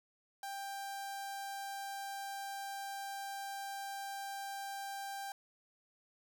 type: tone with notch filter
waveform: sawtooth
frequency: 790 Hz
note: G5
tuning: 13 cents sharp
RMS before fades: -43 dBFS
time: 0.43-5.32 s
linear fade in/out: 2 ms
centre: 2600 Hz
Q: 1.8
effects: none